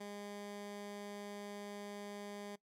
15% pulse tone, 204.2 Hz, G#3, 29 cents flat, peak -39 dBFS, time 0-2.56 s, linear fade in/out 10 ms, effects noise-tail reverb RT60 0.1 s tail -20 dB re dry + low-pass 12000 Hz 12 dB/octave

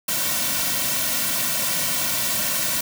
white noise with comb filter, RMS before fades -23 dBFS, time 0.08-2.81 s, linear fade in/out 5 ms, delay 2.4 ms, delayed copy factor -1, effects none

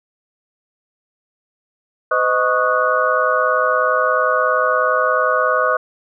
sine tone cluster, 509 / 626 / 1110 / 1241 / 1471 Hz, C5 / D#5 / C#6 / D#6 / F#6, -48 / +10 / +2 / -5 / -11 cents, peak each -20 dBFS, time 2.11-5.77 s, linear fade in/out 5 ms, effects none

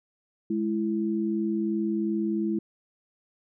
sine tone pair together, 209.7 / 332.6 Hz, G#3 / E4, +17 / +16 cents, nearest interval minor sixth, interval 799 cents, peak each -27 dBFS, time 0.5-2.59 s, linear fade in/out 5 ms, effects none

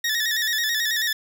20% pulse tone with vibrato, 1805 Hz, A6, 44 cents sharp, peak -16 dBFS, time 0.04-1.13 s, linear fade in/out 5 ms, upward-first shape square, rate 9.2 Hz, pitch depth 64 cents each way, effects none

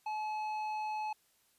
triangle tone with tanh clipping, 857 Hz, A5, 46 cents flat, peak -36 dBFS, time 0.06-1.13 s, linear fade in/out 5 ms, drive 13 dB, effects white hiss -71 dBFS RMS until 1.58 s + resampled to 32000 Hz

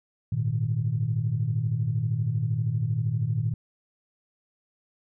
sine chord, Ab suspended second, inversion none, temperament equal with one note detuned, 103.83 / 116.54 / 154.4 Hz, Ab2 / Bb2 / Eb3, 0 / 0 / -13 cents, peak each -30 / -25 / -29 dBFS, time 0.32-3.54 s, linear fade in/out 5 ms, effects tanh soft clip ceiling -14 dBFS

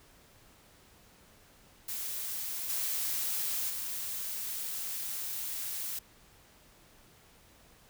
blue noise with level steps, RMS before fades -37 / -33 / -37 dBFS, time 1.88-5.99 s, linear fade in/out 5 ms, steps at 2.69 / 3.69 s, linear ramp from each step 10 ms, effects pink hiss -60 dBFS RMS until 7.89 s

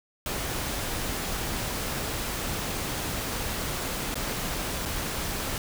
pink noise with dropouts, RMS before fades -31 dBFS, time 0.26-5.58 s, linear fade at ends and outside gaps 1 ms, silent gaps 4.143-4.155 / 4.854-4.858 s, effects none

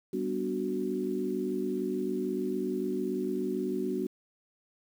sine chord, G major seventh, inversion none, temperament equal, 196 / 246.9 / 293.7 / 370 Hz, G3 / B3 / D4 / F#4, 0 / 0 / 0 / 0 cents, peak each -36 / -35 / -36 / -32 dBFS, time 0.13-4.07 s, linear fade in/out 5 ms, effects 9-bit

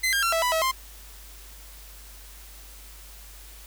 sawtooth tone with pitch steps, 2049 / 1609 / 1361 / 657 / 990 / 645 / 1050 Hz, C7 / G6 / F6 / E5 / B5 / E5 / C6, -37 / +45 / -45 / -6 / +4 / -38 / +6 cents, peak -18 dBFS, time 0.03-0.716 s, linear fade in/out 10 ms, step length 98 ms, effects added 50 Hz sine -45 dBFS peak until 3.66 s + white hiss -48 dBFS RMS until 3.66 s

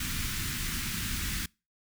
pink band-stop noise, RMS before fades -33 dBFS, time 0-1.46 s, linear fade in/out 5 ms, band 260 to 1400 Hz, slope 24 dB/octave, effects noise-tail reverb RT60 0.3 s tail -26 dB re dry

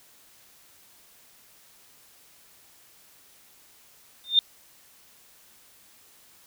sine tone with exponential growth, 3624 Hz, A#7, 50 cents flat, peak -11 dBFS, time 4.24-4.39 s, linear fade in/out 1 ms, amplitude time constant 32 ms, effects white hiss -56 dBFS RMS until 6.46 s

